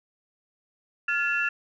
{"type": "tone cluster", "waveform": "sine", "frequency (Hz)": [1398, 1714, 2696], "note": ["F6", "A6", "E7"], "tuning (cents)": [1, -46, 38], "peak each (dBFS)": -27, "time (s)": [1.08, 1.49], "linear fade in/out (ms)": 5, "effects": ["tanh soft clip ceiling -14 dBFS"]}